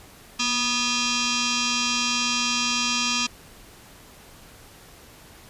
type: tone with frequency modulation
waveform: sine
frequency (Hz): 1234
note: D#6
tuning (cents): -15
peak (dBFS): -21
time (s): 0.39-3.27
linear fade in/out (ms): 10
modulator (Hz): 737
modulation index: 7.1
effects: pink hiss -48 dBFS RMS until 5.49 s + resampled to 32000 Hz